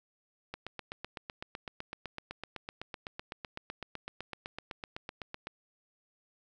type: click train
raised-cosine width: 0.3 ms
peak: -23 dBFS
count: 40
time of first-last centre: 0.54-5.47 s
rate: 7.91 Hz
effects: none